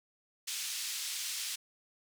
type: band-pass noise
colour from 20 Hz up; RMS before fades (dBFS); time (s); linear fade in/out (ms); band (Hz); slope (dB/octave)
white; -38; 0.47-1.56; 10; 2700 to 7600; 12
effects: none